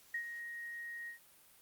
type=tone with ADSR envelope; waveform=sine; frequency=1877 Hz; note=A#6; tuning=11 cents sharp; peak=-34 dBFS; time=0.14-1.19 s; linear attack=5 ms; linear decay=87 ms; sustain=-8 dB; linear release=110 ms; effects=white hiss -63 dBFS RMS until 1.61 s + Opus 48 kbps